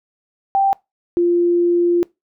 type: tone pair in turn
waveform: sine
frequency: 784 / 347.3 Hz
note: G5 / F4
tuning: 0 / -10 cents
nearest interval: octave + major second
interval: 1410 cents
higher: first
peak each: -12 dBFS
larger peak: neither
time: 0.55-0.73 / 1.17-2.03 s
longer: second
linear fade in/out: 0 ms
effects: noise-tail reverb RT60 0.2 s tail -23 dB re dry